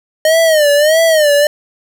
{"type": "tone with vibrato", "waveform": "square", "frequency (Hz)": 616, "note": "D#5", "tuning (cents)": -17, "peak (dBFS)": -8, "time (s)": [0.25, 1.47], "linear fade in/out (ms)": 2, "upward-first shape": "sine", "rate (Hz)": 1.6, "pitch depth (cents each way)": 120, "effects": []}